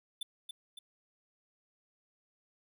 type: tone with echo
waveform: square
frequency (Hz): 3520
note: A7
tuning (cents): 0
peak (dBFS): -36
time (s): 0.21-0.23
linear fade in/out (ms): 5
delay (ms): 280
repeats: 2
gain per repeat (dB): -5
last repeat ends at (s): 0.79
effects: none